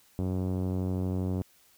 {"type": "tone with low-pass filter", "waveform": "5% pulse", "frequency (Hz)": 92.5, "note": "F#2", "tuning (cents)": 0, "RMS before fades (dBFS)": -30, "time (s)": [0.19, 1.42], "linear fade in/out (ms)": 0, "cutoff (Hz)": 230, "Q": 0.58, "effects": ["white hiss -62 dBFS RMS until 1.77 s"]}